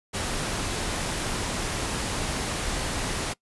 pink noise, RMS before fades -29 dBFS, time 0.13-3.34 s, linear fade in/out 20 ms, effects noise-tail reverb RT60 0.1 s tail -23 dB re dry + resampled to 24000 Hz

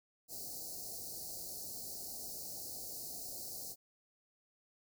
white band-stop noise, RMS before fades -45 dBFS, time 0.28-3.76 s, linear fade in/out 50 ms, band 800 to 4200 Hz, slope 96 dB/octave, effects none

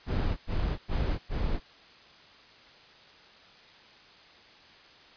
brown noise bursts, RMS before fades -28 dBFS, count 4, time 0.06-1.6 s, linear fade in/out 50 ms, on 310 ms, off 100 ms, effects white hiss -54 dBFS RMS until 5.16 s + resampled to 11025 Hz

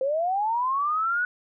sine linear sweep, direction up, 513 to 1485 Hz, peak -22 dBFS, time 0.01-1.25 s, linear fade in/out 2 ms, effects none

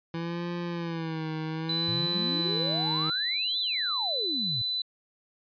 25% pulse tone with vibrato, 165.4 Hz, E3, 6 cents sharp, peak -27 dBFS, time 0.14-3.1 s, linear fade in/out 2 ms, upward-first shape sine, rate 0.61 Hz, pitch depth 85 cents each way
sine tone, 3999 Hz, B7, 21 cents sharp, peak -27 dBFS, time 1.69-4.82 s, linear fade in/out 5 ms
sine exponential two-way sweep, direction up then down, 108.6 to 3798 to 108.6 Hz, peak -33 dBFS, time 1.88-4.62 s, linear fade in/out 5 ms, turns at 3.6 s
effects resampled to 11025 Hz

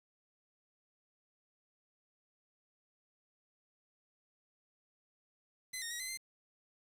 10% pulse tone with pitch steps, 2032 / 1851 / 1905 / 2044 / 2083 Hz, B6 / A#6 / A#6 / C7 / C7, +49 / -13 / +37 / -41 / -8 cents, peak -30 dBFS, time 5.73-6.175 s, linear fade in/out 10 ms, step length 89 ms, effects low-pass 12000 Hz 12 dB/octave + 10-bit

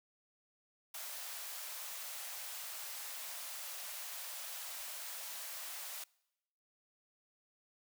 white high-pass noise, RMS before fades -45 dBFS, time 0.94-6.04 s, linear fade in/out 5 ms, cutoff 540 Hz, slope 48 dB/octave, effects noise-tail reverb RT60 0.9 s tail -25 dB re dry

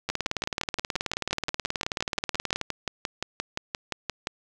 two click trains, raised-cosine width 0.2 ms, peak -10 / -11 dBFS, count 48 / 25, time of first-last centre 0.1-2.613 / 0.09-4.271 s, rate 18.7 / 5.74 Hz, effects none

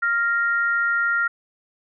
sine tone pair together, 1397.8 / 1864.7 Hz, F6 / A#6, +1 / 0 cents, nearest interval perfect fourth, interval 499 cents, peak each -19 / -25 dBFS, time 0.02-1.28 s, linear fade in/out 10 ms, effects none

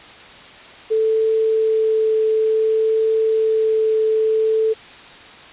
sine tone with vibrato, 440 Hz, A4, in tune, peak -14 dBFS, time 0.9-4.74 s, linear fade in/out 20 ms, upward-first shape triangle, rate 0.56 Hz, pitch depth 9 cents each way, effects white hiss -40 dBFS RMS until 5.52 s + resampled to 8000 Hz

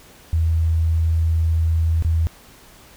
sine tone with dropouts, 81.5 Hz, E2, 19 cents flat, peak -15 dBFS, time 0.33-2.27 s, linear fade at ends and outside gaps 0 ms, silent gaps 2.024-2.048 s, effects pink hiss -47 dBFS RMS until 2.96 s

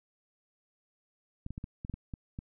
clicks, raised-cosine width 5 ms, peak -26 dBFS, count 9, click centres 1.464 / 1.506 / 1.579 / 1.641 / 1.849 / 1.897 / 1.94 / 2.138 / 2.389 s, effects none

